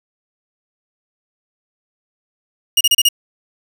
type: tone bursts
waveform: sawtooth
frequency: 2864 Hz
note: F7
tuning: 43 cents sharp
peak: -6 dBFS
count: 5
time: 2.77-3.088 s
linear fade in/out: 5 ms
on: 38 ms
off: 32 ms
effects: none